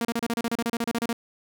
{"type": "tone bursts", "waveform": "sawtooth", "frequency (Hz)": 233.1, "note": "A#3", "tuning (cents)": 0, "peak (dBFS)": -20, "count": 16, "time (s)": [0.01, 1.13], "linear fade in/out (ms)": 2, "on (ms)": 40, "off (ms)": 32, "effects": []}